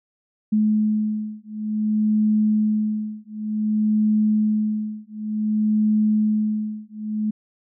sine beating tone pair, 213.6 / 214.15 Hz, G#3 / A3, +49 / -47 cents, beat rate 0.55 Hz, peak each -21 dBFS, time 0.52-7.31 s, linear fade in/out 10 ms, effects none

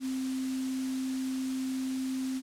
sine tone in noise, 261.6 Hz, C4, in tune, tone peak -30 dBFS, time 0-2.42 s, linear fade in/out 50 ms, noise white, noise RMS -44 dBFS, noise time 0-2.42 s, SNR +11 dB, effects low-pass 9000 Hz 12 dB/octave

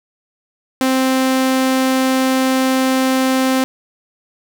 sawtooth tone, 261.6 Hz, C4, in tune, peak -9 dBFS, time 0.81-3.64 s, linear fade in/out 0 ms, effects none

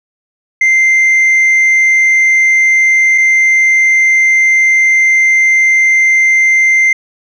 sine tone pair in turn, 2087 / 2087 Hz, C7 / C7, -5 / -5 cents, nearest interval unison, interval 0 cents, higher neither, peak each -3 dBFS, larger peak neither, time 0.61-3.18 / 3.18-6.93 s, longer second, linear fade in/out 5 ms, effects tanh soft clip ceiling -5 dBFS

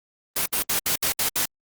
white noise bursts, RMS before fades -23 dBFS, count 7, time 0.36-1.456 s, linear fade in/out 5 ms, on 100 ms, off 66 ms, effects Opus 32 kbps

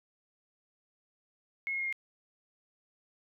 sine tone with pitch steps, 2172 / 2157 / 2142 / 2127 Hz, C#7 / C#7 / C7 / C7, -36 / -48 / +40 / +28 cents, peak -31 dBFS, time 1.67-1.926 s, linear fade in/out 0 ms, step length 64 ms, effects none

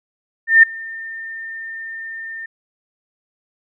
sine tone with ADSR envelope, 1808 Hz, A6, 47 cents sharp, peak -3 dBFS, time 0.47-2.46 s, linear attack 160 ms, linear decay 7 ms, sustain -24 dB, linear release 5 ms, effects none

